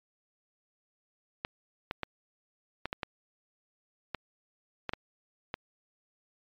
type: clicks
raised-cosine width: 0.3 ms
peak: -16 dBFS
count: 10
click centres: 1.449 / 1.911 / 2.033 / 2.856 / 2.929 / 3.032 / 4.147 / 4.893 / 4.935 / 5.541 s
effects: low-pass 4000 Hz 12 dB/octave + MP3 96 kbps